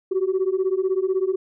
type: beating tone pair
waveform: sine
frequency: 370 / 386 Hz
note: F#4 / G4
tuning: 0 / -27 cents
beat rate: 16 Hz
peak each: -21 dBFS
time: 0.11-1.36 s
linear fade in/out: 10 ms
effects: tanh soft clip ceiling -14 dBFS